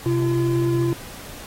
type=tone pair together; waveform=triangle; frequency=128.77 / 340.8 Hz; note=C3 / F4; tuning=-27 / -42 cents; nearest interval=octave + perfect fourth; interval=1685 cents; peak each=-19 / -18 dBFS; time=0.06-0.93 s; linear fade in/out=0 ms; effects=pink hiss -39 dBFS RMS until 1.46 s + AAC 48 kbps